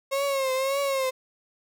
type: tone with vibrato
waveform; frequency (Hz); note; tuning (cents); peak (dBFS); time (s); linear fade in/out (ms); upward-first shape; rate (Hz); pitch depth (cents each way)
35% pulse; 540; C#5; -45; -22; 0.11-1.11; 20; triangle; 1.8; 78
effects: none